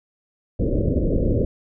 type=low-pass noise; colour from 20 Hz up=pink; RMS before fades=-20 dBFS; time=0.59-1.45 s; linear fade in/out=5 ms; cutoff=590 Hz; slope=96 dB/octave; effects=none